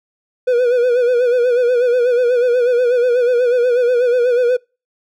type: tone with vibrato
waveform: triangle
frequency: 490 Hz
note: B4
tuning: 14 cents flat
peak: -9 dBFS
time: 0.47-4.57 s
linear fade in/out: 10 ms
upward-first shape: sine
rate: 8.2 Hz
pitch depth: 65 cents each way
effects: noise-tail reverb RT60 0.3 s tail -26 dB re dry